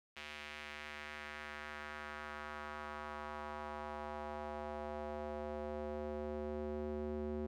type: tone with band-pass filter sweep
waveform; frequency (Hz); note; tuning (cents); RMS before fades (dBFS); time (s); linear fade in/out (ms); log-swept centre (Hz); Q
square; 74.7; D2; +30; -44; 0.16-7.47; 10; 2600 to 340; 1.7
effects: none